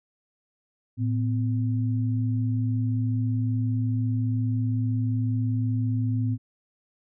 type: tone pair together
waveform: sine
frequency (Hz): 111.87 / 254.2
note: A2 / C4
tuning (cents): +29 / -50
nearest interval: octave + major second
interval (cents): 1421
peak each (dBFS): -23 / -29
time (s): 0.97-6.38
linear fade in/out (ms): 50
effects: none